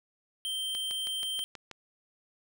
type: tone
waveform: square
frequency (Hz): 3136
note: G7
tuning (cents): 0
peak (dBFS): -32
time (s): 0.45-1.44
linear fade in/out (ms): 0
type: click train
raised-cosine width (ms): 0.2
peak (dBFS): -25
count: 7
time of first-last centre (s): 0.75-1.713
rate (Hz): 6.23
effects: none